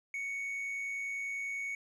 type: tone with amplitude modulation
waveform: triangle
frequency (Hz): 2225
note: C#7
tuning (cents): +6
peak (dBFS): -32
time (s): 0.14-1.75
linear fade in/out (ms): 2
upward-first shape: sine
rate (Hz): 110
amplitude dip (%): 30
effects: resampled to 24000 Hz